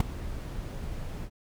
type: noise with ADSR envelope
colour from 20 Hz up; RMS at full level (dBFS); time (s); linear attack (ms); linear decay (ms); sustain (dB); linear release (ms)
brown; -17; 0-1.3; 4; 9; -19; 60
effects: none